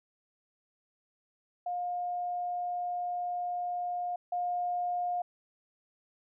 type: tone pair in turn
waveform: sine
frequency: 711 / 711 Hz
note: F5 / F5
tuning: +31 / +31 cents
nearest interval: unison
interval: 0 cents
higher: neither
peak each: -31 / -29 dBFS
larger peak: second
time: 1.66-4.16 / 4.32-5.22 s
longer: first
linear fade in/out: 5 ms
effects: none